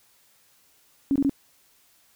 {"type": "tone bursts", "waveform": "sine", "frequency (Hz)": 277.2, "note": "C#4", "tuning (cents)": 0, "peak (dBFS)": -18, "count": 3, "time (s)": [1.11, 1.295], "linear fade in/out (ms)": 0, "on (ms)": 47, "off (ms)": 22, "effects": ["white hiss -61 dBFS RMS until 2.15 s"]}